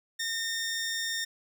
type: tone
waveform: 15% pulse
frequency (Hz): 1826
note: A#6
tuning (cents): -36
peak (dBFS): -24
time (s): 0.19-1.25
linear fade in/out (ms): 10
effects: none